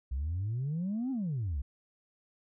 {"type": "exponential two-way sweep", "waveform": "sine", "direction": "up then down", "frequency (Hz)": [61.74, 273.2, 61.74], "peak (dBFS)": -29, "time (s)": [0.11, 1.62], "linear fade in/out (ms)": 10, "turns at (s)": 1.11, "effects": ["tanh soft clip ceiling -28 dBFS"]}